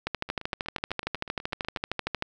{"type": "two click trains", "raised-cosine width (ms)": 0.3, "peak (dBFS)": [-23, -12], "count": [13, 29], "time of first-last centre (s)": [[0.29, 1.771], [0.07, 2.224]], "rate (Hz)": [8.1, 13], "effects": []}